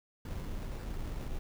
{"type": "noise with sample-and-hold", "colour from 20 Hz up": "brown", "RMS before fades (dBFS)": -38, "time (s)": [0.25, 1.39], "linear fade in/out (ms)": 5, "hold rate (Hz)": 3150, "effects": []}